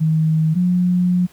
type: tone pair in turn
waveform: sine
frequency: 158.1 / 179.32 Hz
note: D#3 / F3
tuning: +28 / +46 cents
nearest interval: major second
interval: 218 cents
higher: second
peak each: -13 dBFS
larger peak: neither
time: 0-0.55 / 0.55-1.27 s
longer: second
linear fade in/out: 20 ms
effects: pink hiss -50 dBFS RMS until 1.32 s